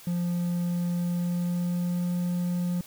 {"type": "tone with pitch glide", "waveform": "triangle", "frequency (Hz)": [174.61, 176.54], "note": ["F3", "F3"], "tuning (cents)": [0, 19], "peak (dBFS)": -23, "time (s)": [0.07, 2.81], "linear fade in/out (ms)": 2, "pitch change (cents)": 19, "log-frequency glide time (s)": [1, 2.17], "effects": ["white hiss -49 dBFS RMS until 2.86 s"]}